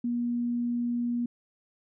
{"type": "tone", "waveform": "sine", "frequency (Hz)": 239.6, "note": "A#3", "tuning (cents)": 48, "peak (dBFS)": -26, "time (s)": [0.04, 1.26], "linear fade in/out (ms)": 5, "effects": []}